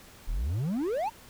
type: exponential sweep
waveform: triangle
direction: up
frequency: 32.48 to 950 Hz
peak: -25 dBFS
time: 0.27-1.1 s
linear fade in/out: 20 ms
effects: pink hiss -52 dBFS RMS until 1.29 s